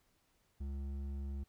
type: tone with hard clipping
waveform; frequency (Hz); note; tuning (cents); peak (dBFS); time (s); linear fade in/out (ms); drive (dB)
sine; 69.3; C#2; 0; -40; 0.6-1.44; 10; 8
effects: pink hiss -75 dBFS RMS until 1.48 s